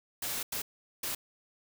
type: noise bursts at uneven times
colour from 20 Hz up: white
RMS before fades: -35 dBFS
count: 3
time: 0.22-0.43 / 0.52-0.62 / 1.03-1.15 s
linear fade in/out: 5 ms
effects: none